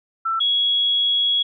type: tone pair in turn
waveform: sine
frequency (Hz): 1335 / 3335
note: E6 / G#7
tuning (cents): +22 / +7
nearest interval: octave + major third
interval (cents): 1585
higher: second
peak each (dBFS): -19 / -16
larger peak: second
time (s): 0.25-0.4 / 0.4-1.43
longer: second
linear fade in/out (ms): 10
effects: none